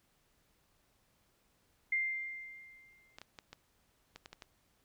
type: tone with exponential decay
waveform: sine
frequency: 2099 Hz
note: C7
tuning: 5 cents sharp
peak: -28 dBFS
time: 1.92-3.17 s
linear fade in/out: 5 ms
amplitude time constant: 270 ms
type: clicks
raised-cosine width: 0.2 ms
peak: -30 dBFS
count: 8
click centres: 3.185 / 3.216 / 3.388 / 3.53 / 4.16 / 4.259 / 4.33 / 4.422 s
effects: pink hiss -73 dBFS RMS until 4.84 s